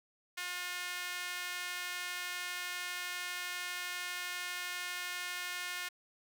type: tone with high-pass filter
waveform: sawtooth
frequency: 357.5 Hz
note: F4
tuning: 41 cents sharp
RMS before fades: -40 dBFS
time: 0.37-5.89 s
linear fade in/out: 10 ms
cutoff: 1800 Hz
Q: 1.4
effects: none